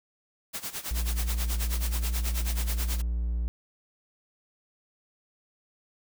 white noise with tremolo, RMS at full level -33 dBFS, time 0.53-3.02 s, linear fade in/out 20 ms, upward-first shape sine, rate 9.3 Hz, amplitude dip 85%
triangle tone, 58.27 Hz, A#1, in tune, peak -24 dBFS, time 0.91-3.48 s, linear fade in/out 0 ms
effects none

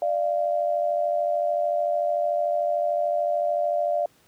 sine tone pair together, 594.5 / 688 Hz, D5 / F5, +21 / -26 cents, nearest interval minor third, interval 253 cents, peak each -24 / -24 dBFS, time 0.02-4.06 s, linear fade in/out 2 ms, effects pink hiss -60 dBFS RMS until 4.27 s + high-pass 100 Hz 12 dB/octave

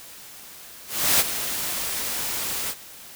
white noise with ADSR envelope, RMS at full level -17 dBFS, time 0.87-2.75 s, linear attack 330 ms, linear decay 27 ms, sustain -11 dB, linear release 51 ms, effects white hiss -43 dBFS RMS until 3.15 s

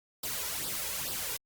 white noise with flanger, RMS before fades -35 dBFS, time 0.23-1.37 s, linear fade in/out 5 ms, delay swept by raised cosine 0.22 to 2.12 ms, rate 2.3 Hz, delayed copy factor +0.7, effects Opus 48 kbps

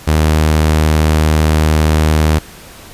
sawtooth tone, 77.6 Hz, D#2, 4 cents flat, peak -5 dBFS, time 0.07-2.39 s, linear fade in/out 10 ms, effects pink hiss -36 dBFS RMS until 2.93 s + resampled to 32000 Hz

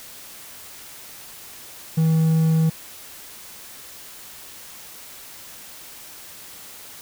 triangle tone, 160.6 Hz, E3, 45 cents flat, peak -13 dBFS, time 1.97-2.7 s, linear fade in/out 10 ms, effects white hiss -41 dBFS RMS until 7.01 s

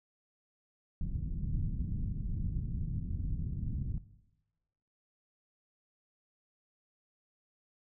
pink low-pass noise, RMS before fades -35 dBFS, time 1.01-3.98 s, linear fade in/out 2 ms, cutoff 190 Hz, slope 24 dB/octave, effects noise-tail reverb RT60 1.0 s tail -17 dB re dry

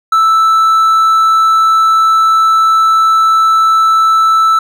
triangle tone, 1318.5 Hz, E6, in tune, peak -4 dBFS, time 0.12-4.59 s, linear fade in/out 5 ms, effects none

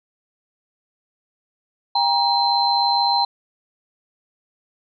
sine tone cluster, 798 / 945 / 4098 Hz, G5 / A#5 / C8, +31 / +23 / -37 cents, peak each -20 dBFS, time 1.95-3.25 s, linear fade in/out 5 ms, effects none

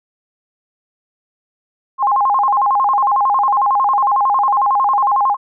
sine tone with vibrato, 932.3 Hz, A#5, in tune, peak -11 dBFS, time 1.98-5.37 s, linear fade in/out 50 ms, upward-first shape square, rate 11 Hz, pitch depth 230 cents each way, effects none

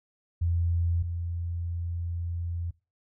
sine tone pair in turn, 85.2 / 85.55 Hz, F2 / F2, -42 / -35 cents, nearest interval unison, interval 7 cents, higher second, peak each -23 / -29 dBFS, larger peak first, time 0.41-1.03 / 1.03-2.71 s, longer second, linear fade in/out 10 ms, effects noise-tail reverb RT60 0.3 s tail -23 dB re dry

